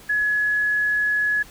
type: tone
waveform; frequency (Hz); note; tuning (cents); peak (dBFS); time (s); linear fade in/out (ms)
sine; 1692; G#6; +32; -18; 0.09-1.43; 10
effects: pink hiss -46 dBFS RMS until 1.5 s